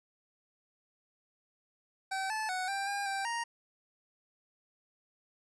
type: tone with pitch steps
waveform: 25% pulse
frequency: 769 / 870 / 741 / 789 / 804 / 784 / 935 Hz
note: G5 / A5 / F#5 / G5 / G5 / G5 / A#5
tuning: -33 / -20 / +2 / +11 / +44 / 0 / +5 cents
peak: -29 dBFS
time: 2.11-3.44 s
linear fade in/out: 10 ms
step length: 190 ms
effects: resampled to 24000 Hz